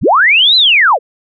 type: linear two-way sweep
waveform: sine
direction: up then down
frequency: 30.87 to 4105 to 404.3 Hz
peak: -5 dBFS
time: 0.01-0.99 s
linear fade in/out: 50 ms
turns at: 0.56 s
effects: none